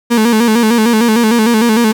35% pulse tone with vibrato, 226.9 Hz, A#3, 47 cents flat, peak -6 dBFS, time 0.1-1.93 s, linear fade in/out 20 ms, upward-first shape square, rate 6.6 Hz, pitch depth 76 cents each way, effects 7-bit

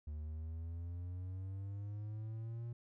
triangle exponential sweep, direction up, 74.6 to 119 Hz, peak -39 dBFS, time 0.07-2.73 s, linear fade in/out 5 ms, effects none

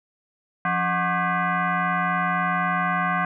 sine tone with frequency modulation, 175.3 Hz, F3, 7 cents sharp, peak -20 dBFS, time 0.65-3.25 s, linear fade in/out 2 ms, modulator 454 Hz, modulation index 3.6, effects none

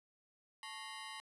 15% pulse ring-modulated tone, 987.8 Hz, B5, in tune, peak -36 dBFS, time 0.63-1.2 s, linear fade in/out 0 ms, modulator 112 Hz, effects resampled to 24000 Hz

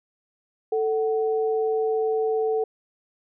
sine tone pair together, 441.3 / 747.9 Hz, A4 / F#5, +5 / +18 cents, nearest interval major sixth, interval 913 cents, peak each -21 / -30 dBFS, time 0.72-2.64 s, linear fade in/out 5 ms, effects none

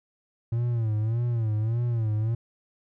triangle tone with vibrato, 113.5 Hz, A#2, 46 cents flat, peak -21 dBFS, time 0.52-2.35 s, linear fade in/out 5 ms, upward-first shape sine, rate 1.7 Hz, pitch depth 110 cents each way, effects none

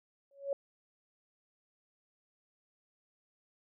sine tone with exponential growth, 557 Hz, C#5, 8 cents sharp, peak -27 dBFS, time 0.31-0.53 s, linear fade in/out 2 ms, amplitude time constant 47 ms, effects none

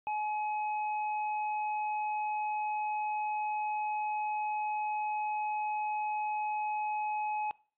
sine tone with tanh clipping, 848 Hz, G#5, 36 cents sharp, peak -33 dBFS, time 0.07-7.51 s, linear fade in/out 0 ms, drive 12 dB, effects noise-tail reverb RT60 0.4 s tail -21 dB re dry + resampled to 8000 Hz

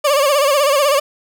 30% pulse tone with vibrato, 568 Hz, C#5, 42 cents sharp, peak -9 dBFS, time 0.04-1 s, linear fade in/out 10 ms, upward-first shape sine, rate 16 Hz, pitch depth 97 cents each way, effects none

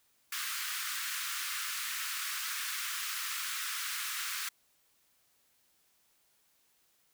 pink high-pass noise, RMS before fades -37 dBFS, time 0.32-4.49 s, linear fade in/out 5 ms, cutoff 1200 Hz, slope 48 dB/octave, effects white hiss -71 dBFS RMS until 7.13 s

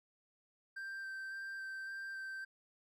triangle tone with vibrato, 1568 Hz, G6, in tune, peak -40 dBFS, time 0.76-2.45 s, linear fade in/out 10 ms, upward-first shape square, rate 1.8 Hz, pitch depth 10 cents each way, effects none

